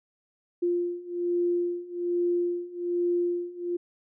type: beating tone pair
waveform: sine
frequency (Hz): 349.2 / 350.4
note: F4 / F4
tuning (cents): 0 / +6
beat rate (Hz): 1.2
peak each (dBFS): -29 / -27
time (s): 0.62-3.77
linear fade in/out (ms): 10
effects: none